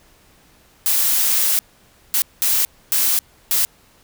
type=noise bursts at uneven times; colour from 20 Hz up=blue; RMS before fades=-17 dBFS; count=5; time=0.86-1.59 / 2.14-2.22 / 2.42-2.65 / 2.92-3.19 / 3.51-3.65 s; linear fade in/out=0 ms; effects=pink hiss -53 dBFS RMS until 4.03 s